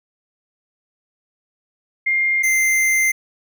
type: tone pair in turn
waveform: sine / square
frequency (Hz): 2115 / 2085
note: C7 / C7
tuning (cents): +18 / -7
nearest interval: unison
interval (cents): 25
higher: first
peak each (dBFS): -15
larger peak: neither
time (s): 2.06-2.43 / 2.43-3.12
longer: second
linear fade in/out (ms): 10
effects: none